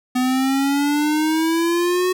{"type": "exponential sweep", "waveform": "square", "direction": "up", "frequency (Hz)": [250.3, 370], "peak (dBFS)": -17, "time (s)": [0.15, 2.13], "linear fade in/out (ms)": 10, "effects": []}